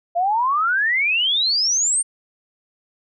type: exponential sweep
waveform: sine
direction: up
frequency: 672 to 9000 Hz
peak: -16 dBFS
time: 0.15-2.03 s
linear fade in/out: 20 ms
effects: none